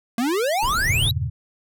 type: exponential sweep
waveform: square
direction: up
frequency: 223.8 to 3990 Hz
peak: -20 dBFS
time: 0.18-1.11 s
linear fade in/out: 2 ms
type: noise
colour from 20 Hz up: brown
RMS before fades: -29 dBFS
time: 0.62-1.1 s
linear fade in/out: 10 ms
type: chord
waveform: sine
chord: E diminished seventh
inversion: none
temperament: equal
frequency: 82.41 / 98 / 116.54 / 138.59 Hz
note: E2 / G2 / Bb2 / Db3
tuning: 0 / 0 / 0 / 0 cents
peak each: -27 dBFS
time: 0.85-1.3 s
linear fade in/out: 20 ms
effects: none